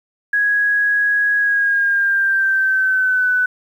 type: tone with pitch glide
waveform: sine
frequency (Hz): 1661.2 to 1497.2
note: G#6 to F#6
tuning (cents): 0 to +20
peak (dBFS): -13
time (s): 0.33-3.46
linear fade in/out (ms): 5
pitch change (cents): -180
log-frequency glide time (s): 1.37-3.31
effects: 8-bit